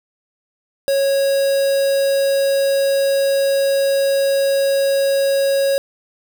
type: tone with quantisation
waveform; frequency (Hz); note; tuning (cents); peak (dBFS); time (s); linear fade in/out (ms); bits
triangle; 550; C#5; -14; -12; 0.88-5.78; 0; 4
effects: none